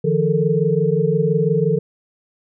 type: tone cluster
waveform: sine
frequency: 152.2 / 171.1 / 431.1 / 456.9 Hz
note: D#3 / F3 / A4 / A#4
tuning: -38 / -35 / -35 / -35 cents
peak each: -20 dBFS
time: 0.04-1.79 s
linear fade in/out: 10 ms
effects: none